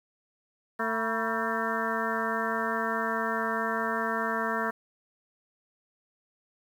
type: harmonic tone with a mistuned harmonic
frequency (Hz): 224.8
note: A3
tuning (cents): +37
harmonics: 1 / 2 / 3 / 4 / 5 / 6 / 7 / 8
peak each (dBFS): -35 / -35 / -35 / -35 / -35 / -35 / -35 / -35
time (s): 0.79-4.71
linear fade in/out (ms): 10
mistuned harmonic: 4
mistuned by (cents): +120
effects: 9-bit